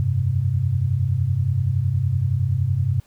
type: chord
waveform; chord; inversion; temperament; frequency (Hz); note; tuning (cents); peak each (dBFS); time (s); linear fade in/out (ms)
sine; F suspended second; none; equal; 87.31 / 98 / 130.81; F2 / G2 / C3; 0 / 0 / 0; -27 / -21 / -21; 0-3; 0
effects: pink hiss -58 dBFS RMS until 3.06 s